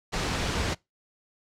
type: noise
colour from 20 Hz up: pink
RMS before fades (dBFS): -28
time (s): 0.12-0.75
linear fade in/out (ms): 20
effects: noise-tail reverb RT60 0.2 s tail -24 dB re dry + low-pass 6000 Hz 12 dB/octave